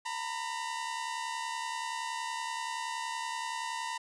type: tone pair together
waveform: sawtooth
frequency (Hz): 917.2 / 987.8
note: A#5 / B5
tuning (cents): -28 / 0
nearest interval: minor second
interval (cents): 128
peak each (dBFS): -33 / -34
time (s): 0.05-3.98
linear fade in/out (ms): 10
effects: resampled to 22050 Hz